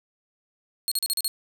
20% pulse tone bursts, 4300 Hz, C8, 47 cents sharp, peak -17 dBFS, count 6, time 0.88-1.28 s, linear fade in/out 0 ms, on 35 ms, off 38 ms, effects none

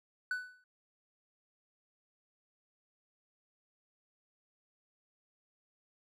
triangle tone with exponential decay, 1493 Hz, F#6, 15 cents sharp, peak -28 dBFS, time 0.31-0.64 s, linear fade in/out 2 ms, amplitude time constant 71 ms, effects none

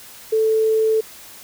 sine tone, 440 Hz, A4, in tune, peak -14 dBFS, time 0.32-1.01 s, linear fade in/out 10 ms, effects white hiss -41 dBFS RMS until 1.43 s

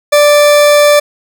40% pulse tone, 587.3 Hz, D5, in tune, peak -3 dBFS, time 0.12-1 s, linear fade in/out 10 ms, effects none

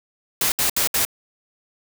white noise bursts, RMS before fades -20 dBFS, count 4, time 0.41-1.051 s, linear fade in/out 2 ms, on 110 ms, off 67 ms, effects none

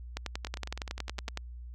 two click trains, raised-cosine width 0.2 ms, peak -17 / -22 dBFS, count 14 / 9, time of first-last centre 0.17-1.374 / 0.47-1.285 s, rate 10.8 / 9.81 Hz, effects added 60 Hz sine -41 dBFS peak until 1.74 s

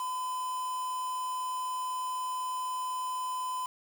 triangle tone with quantisation, 1014 Hz, B5, 45 cents sharp, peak -30 dBFS, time 0-3.66 s, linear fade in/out 2 ms, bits 7, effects none

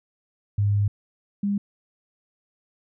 sine tone pair in turn, 102.1 / 201.8 Hz, G#2 / G#3, -29 / -49 cents, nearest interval octave, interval 1180 cents, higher second, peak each -18 / -21 dBFS, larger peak first, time 0.58-0.88 / 1.43-1.58 s, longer first, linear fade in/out 5 ms, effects none

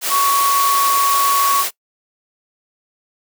sine tone in noise, 1116 Hz, C#6, 11 cents sharp, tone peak -13 dBFS, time 0.09-1.65 s, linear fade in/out 50 ms, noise white, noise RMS -20 dBFS, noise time 0.01-1.71 s, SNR +4 dB, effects noise-tail reverb RT60 0.1 s tail -21 dB re dry + high-pass 400 Hz 12 dB/octave

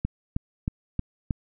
click train, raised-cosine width 5 ms, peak -13 dBFS, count 5, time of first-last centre 0.05-1.308 s, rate 3.18 Hz, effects none

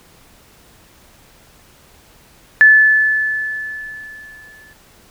sine tone with exponential decay, 1737 Hz, A6, 23 cents flat, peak -3 dBFS, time 2.61-4.73 s, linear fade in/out 0 ms, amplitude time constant 460 ms, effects pink hiss -48 dBFS RMS until 5.1 s

